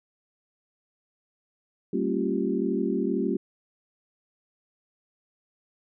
sine tone cluster, 195 / 228 / 274.3 / 345.3 / 387.3 Hz, G3 / A#3 / C#4 / F4 / G4, -9 / -38 / -18 / -20 / -21 cents, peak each -30 dBFS, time 1.93-3.37 s, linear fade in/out 5 ms, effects none

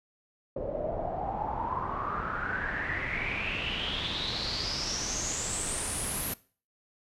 pink noise with low-pass filter sweep, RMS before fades -33 dBFS, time 0.56-6.34 s, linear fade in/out 5 ms, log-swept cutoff 530 to 12000 Hz, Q 8.8, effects noise-tail reverb RT60 0.4 s tail -20 dB re dry

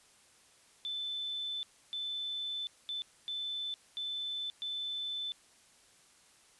sine tone bursts at uneven times, 3520 Hz, A7, in tune, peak -35 dBFS, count 6, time 0.85-1.63 / 1.93-2.67 / 2.89-3.02 / 3.28-3.74 / 3.97-4.5 / 4.62-5.32 s, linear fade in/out 0 ms, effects white hiss -63 dBFS RMS until 6.59 s + resampled to 24000 Hz

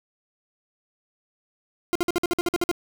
40% pulse tone bursts, 349.2 Hz, F4, in tune, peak -19 dBFS, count 11, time 1.93-2.714 s, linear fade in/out 0 ms, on 24 ms, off 52 ms, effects none

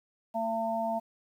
harmonic tone, 225.6 Hz, A3, 44 cents sharp, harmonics 1 / 3 / 4, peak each -36 / -30 / -34 dBFS, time 0.34-1 s, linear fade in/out 20 ms, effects 10-bit

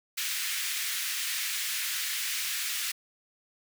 pink high-pass noise, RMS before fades -32 dBFS, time 0.17-2.92 s, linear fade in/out 10 ms, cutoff 1800 Hz, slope 24 dB/octave, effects none

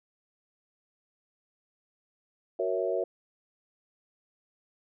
sine chord, F# dominant seventh, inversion none, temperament equal, 370 / 466.2 / 554.4 / 659.3 Hz, F#4 / A#4 / C#5 / E5, 0 / 0 / 0 / 0 cents, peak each -32 dBFS, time 2.59-3.04 s, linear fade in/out 5 ms, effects none

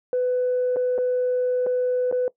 sine tone with dropouts, 500 Hz, B4, 21 cents sharp, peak -18 dBFS, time 0.13-2.28 s, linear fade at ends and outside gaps 1 ms, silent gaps 0.761-0.767 / 0.98-0.985 / 1.664-1.668 / 2.114-2.125 s, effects noise-tail reverb RT60 0.1 s tail -20 dB re dry + tanh soft clip ceiling -16 dBFS

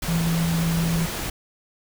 sine tone in noise, 166.3 Hz, E3, 16 cents sharp, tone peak -20 dBFS, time 0.08-1.06 s, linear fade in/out 5 ms, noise pink, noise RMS -29 dBFS, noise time 0.02-1.3 s, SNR +6 dB, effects none

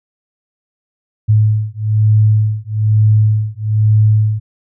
sine beating tone pair, 106.9 / 108 Hz, A2 / A2, -49 / -32 cents, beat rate 1.1 Hz, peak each -12 dBFS, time 1.28-4.4 s, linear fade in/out 20 ms, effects none

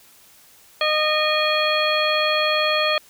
harmonic tone with a mistuned harmonic, 614 Hz, D#5, 23 cents flat, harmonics 1 / 2 / 3 / 4 / 5 / 7, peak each -22 / -24 / -27 / -24 / -25 / -27 dBFS, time 0.81-2.98 s, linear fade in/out 2 ms, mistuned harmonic 5, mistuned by +120 cents, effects white hiss -51 dBFS RMS until 3.09 s

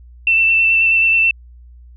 sine tone with vibrato, 2675 Hz, E7, 25 cents sharp, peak -10 dBFS, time 0.27-1.31 s, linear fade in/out 2 ms, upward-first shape square, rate 9.3 Hz, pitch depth 13 cents each way, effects added 60 Hz sine -38 dBFS peak until 1.96 s

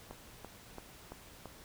click train, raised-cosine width 1 ms, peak -30 dBFS, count 5, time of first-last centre 0.11-1.457 s, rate 2.97 Hz, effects pink hiss -55 dBFS RMS until 1.64 s

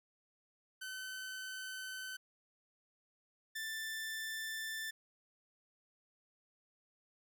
sawtooth tone pair in turn, 1523 / 1770.3 Hz, F#6 / A6, +50 / +10 cents, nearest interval minor third, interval 260 cents, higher second, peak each -39 / -36 dBFS, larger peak second, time 0.81-2.17 / 3.55-4.91 s, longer neither, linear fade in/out 10 ms, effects none

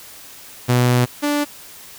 sawtooth tone pair in turn, 123.47 / 292.1 Hz, B2 / D4, 0 / -9 cents, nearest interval octave + minor third, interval 1491 cents, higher second, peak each -9 / -13 dBFS, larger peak first, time 0.68-1.06 / 1.22-1.45 s, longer first, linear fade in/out 20 ms, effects white hiss -40 dBFS RMS until 1.98 s

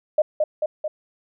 sine tone with echo, 612 Hz, D#5, 29 cents flat, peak -13 dBFS, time 0.18-0.22 s, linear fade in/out 5 ms, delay 220 ms, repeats 3, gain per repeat -3 dB, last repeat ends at 0.88 s, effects none

